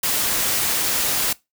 white noise, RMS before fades -21 dBFS, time 0.03-1.33 s, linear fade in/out 5 ms, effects noise-tail reverb RT60 0.2 s tail -21 dB re dry

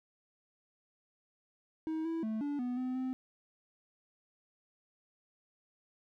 triangle tone with pitch steps, 317.6 / 328.2 / 219.1 / 288.5 / 247.1 / 254.6 / 258.3 Hz, D#4 / E4 / A3 / D4 / B3 / C4 / C4, +36 / -8 / -7 / -31 / +1 / -47 / -22 cents, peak -31 dBFS, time 1.87-3.13 s, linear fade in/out 0 ms, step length 180 ms, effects none

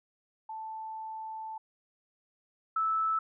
sine tone pair in turn, 880 / 1310.9 Hz, A5 / E6, 0 / -10 cents, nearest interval perfect fifth, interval 690 cents, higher second, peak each -37 / -26 dBFS, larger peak second, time 0.49-1.58 / 2.76-3.19 s, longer first, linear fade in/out 5 ms, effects none

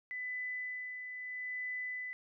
sine tone with tremolo, 2000 Hz, B6, 21 cents sharp, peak -36 dBFS, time 0.11-2.13 s, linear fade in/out 0 ms, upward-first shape sine, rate 0.78 Hz, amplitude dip 45%, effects none

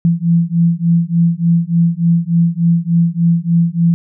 sine beating tone pair, 167.3 / 170.7 Hz, E3 / F3, +26 / -39 cents, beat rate 3.4 Hz, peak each -13 dBFS, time 0.05-3.94 s, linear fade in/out 0 ms, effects none

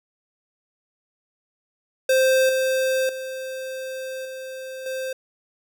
square tone with level steps, 523 Hz, C5, 1 cent flat, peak -16 / -20 / -30 / -33 / -27 dBFS, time 2.09-5.13 s, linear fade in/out 5 ms, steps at 2.49 / 3.09 / 4.25 / 4.86 s, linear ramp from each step 2 ms, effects none

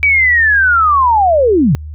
sine linear sweep, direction down, 2312 to 114.5 Hz, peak -7 dBFS, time 0.03-1.75 s, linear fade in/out 0 ms, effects added 76 Hz sine -24 dBFS peak until 1.94 s

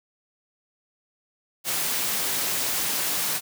white high-pass noise, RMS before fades -26 dBFS, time 1.64-3.41 s, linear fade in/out 50 ms, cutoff 110 Hz, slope 12 dB/octave, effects none

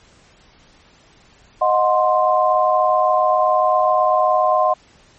sine chord, C diminished, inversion first, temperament equal with one note detuned, 622.3 / 729.8 / 1046.5 Hz, Eb5 / Gb5 / C6, 0 / -24 / 0 cents, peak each -17 dBFS, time 1.61-4.74 s, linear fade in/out 10 ms, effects pink hiss -51 dBFS RMS until 5.18 s + MP3 32 kbps

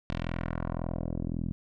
10% pulse tone with low-pass filter sweep, 41.89 Hz, E1, 29 cents sharp, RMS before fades -33 dBFS, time 0.1-1.52 s, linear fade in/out 0 ms, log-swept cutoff 3800 to 210 Hz, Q 1.4, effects none

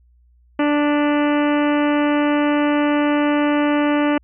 harmonic tone with a mistuned harmonic, 293.7 Hz, D4, in tune, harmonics 1 / 2 / 3 / 4 / 5 / 6 / 7 / 8 / 9 / 10, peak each -16 / -22 / -26 / -28 / -30 / -32 / -33 / -34 / -35 / -36 dBFS, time 0.59-4.18 s, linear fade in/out 5 ms, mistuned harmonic 7, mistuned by -28 cents, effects added 60 Hz sine -51 dBFS peak until 4.23 s

